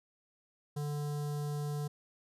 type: tone with notch filter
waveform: square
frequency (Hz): 146.83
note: D3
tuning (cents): 0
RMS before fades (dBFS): -36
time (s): 0.76-1.88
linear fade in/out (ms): 10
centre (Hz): 2300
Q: 0.62
effects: resampled to 32000 Hz